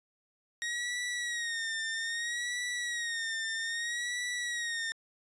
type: tone with vibrato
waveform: sawtooth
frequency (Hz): 1875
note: A#6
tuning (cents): +10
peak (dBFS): -29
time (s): 0.62-4.92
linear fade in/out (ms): 0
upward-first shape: sine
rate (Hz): 0.62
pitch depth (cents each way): 73
effects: resampled to 22050 Hz